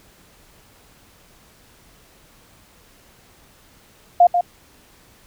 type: tone with echo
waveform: sine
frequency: 704 Hz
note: F5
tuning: 14 cents sharp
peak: -7 dBFS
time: 4.2-4.27 s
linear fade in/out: 5 ms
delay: 140 ms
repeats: 1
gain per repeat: -7 dB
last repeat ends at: 4.41 s
effects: pink hiss -52 dBFS RMS until 5.26 s